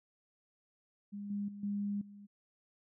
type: tone with level steps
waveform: sine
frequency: 203.1 Hz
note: G#3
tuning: 38 cents flat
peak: -40 / -34 / -44 / -33 / -50 dBFS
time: 1.12-2.27 s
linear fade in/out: 20 ms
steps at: 1.3 / 1.48 / 1.63 / 2.01 s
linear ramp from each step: 5 ms
effects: none